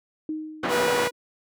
sine tone with exponential decay, 311.1 Hz, D#4, in tune, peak -25 dBFS, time 0.29-1.12 s, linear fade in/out 2 ms, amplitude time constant 180 ms
pink band-pass noise, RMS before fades -27 dBFS, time 0.63-1.08 s, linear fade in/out 5 ms, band 260 to 2100 Hz, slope 12 dB/octave
sawtooth tone, 486.9 Hz, B4, 25 cents flat, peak -18 dBFS, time 0.68-1.11 s, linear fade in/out 50 ms
effects none

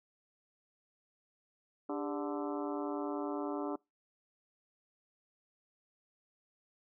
harmonic tone with a mistuned harmonic, 146.6 Hz, D3, 3 cents flat, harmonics 2 / 3 / 4 / 5 / 6 / 7 / 8 / 9, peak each -37 / -41 / -43 / -45 / -47 / -48 / -49 / -50 dBFS, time 1.89-3.76 s, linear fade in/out 5 ms, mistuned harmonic 3, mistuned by -150 cents, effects noise-tail reverb RT60 0.2 s tail -25 dB re dry

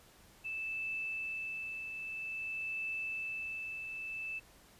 sine tone with tremolo, 2635 Hz, E7, 1 cent flat, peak -35 dBFS, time 0.44-4.4 s, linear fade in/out 20 ms, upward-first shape triangle, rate 0.51 Hz, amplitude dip 45%, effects pink hiss -61 dBFS RMS until 4.79 s + resampled to 32000 Hz

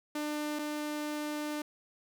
sawtooth tone pair in turn, 299.1 / 299.1 Hz, D4 / D4, +32 / +32 cents, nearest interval unison, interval 0 cents, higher neither, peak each -29 / -30 dBFS, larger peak first, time 0.15-0.59 / 0.59-1.62 s, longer second, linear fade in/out 5 ms, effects none

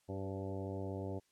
harmonic tone with a mistuned harmonic, 96.7 Hz, G2, 23 cents flat, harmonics 1 / 2 / 3 / 4 / 5 / 6 / 7 / 8 / 9, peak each -42 / -47 / -46 / -46 / -48 / -49 / -52 / -60 / -55 dBFS, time 0.08-1.2 s, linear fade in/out 20 ms, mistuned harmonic 5, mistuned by +29 cents, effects white hiss -75 dBFS RMS until 1.31 s + low-pass 10000 Hz 12 dB/octave

